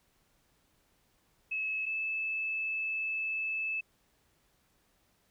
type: tone pair in turn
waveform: sine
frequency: 2588 / 2617 Hz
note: E7 / E7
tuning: -32 / -13 cents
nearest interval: unison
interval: 19 cents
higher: second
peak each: -31 / -31 dBFS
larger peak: neither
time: 1.51-1.86 / 1.86-3.81 s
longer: second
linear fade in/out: 10 ms
effects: pink hiss -71 dBFS RMS until 5.3 s